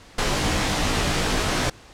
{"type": "noise with comb filter", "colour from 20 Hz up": "pink", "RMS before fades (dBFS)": -22, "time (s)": [0.18, 1.7], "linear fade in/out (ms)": 5, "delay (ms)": 18, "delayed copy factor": -0.75, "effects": ["pink hiss -47 dBFS RMS until 1.93 s", "low-pass 7000 Hz 12 dB/octave"]}